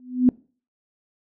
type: tone with exponential growth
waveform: sine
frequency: 251 Hz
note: B3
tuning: 28 cents sharp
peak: -9 dBFS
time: 0-0.29 s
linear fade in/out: 1 ms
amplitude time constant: 63 ms
effects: noise-tail reverb RT60 0.4 s tail -23 dB re dry